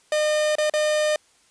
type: tone with dropouts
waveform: 45% pulse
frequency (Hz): 608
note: D#5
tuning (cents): -40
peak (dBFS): -19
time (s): 0.12-1.16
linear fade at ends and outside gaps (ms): 2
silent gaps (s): 0.554-0.583 / 0.698-0.737
effects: white hiss -59 dBFS RMS until 1.5 s + resampled to 22050 Hz